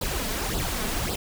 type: noise with flanger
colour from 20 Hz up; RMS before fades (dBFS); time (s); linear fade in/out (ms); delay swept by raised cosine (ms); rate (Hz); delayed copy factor
pink; -28; 0.01-1.16; 5; 0.22 to 4.72; 1.8; +0.7
effects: none